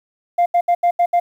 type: tone bursts at uneven times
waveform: sine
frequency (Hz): 698.5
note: F5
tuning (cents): 0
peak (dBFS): -9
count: 6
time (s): 0.38-0.46 / 0.54-0.61 / 0.68-0.75 / 0.83-0.91 / 0.99-1.06 / 1.13-1.2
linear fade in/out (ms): 10
effects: tanh soft clip ceiling -10 dBFS + 8-bit